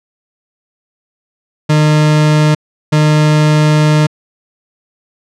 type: tone bursts at uneven times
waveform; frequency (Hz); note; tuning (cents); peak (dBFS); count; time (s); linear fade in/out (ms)
40% pulse; 152.2; D#3; -38; -6; 2; 1.69-2.55 / 2.92-4.07; 10
effects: low-pass 7000 Hz 12 dB/octave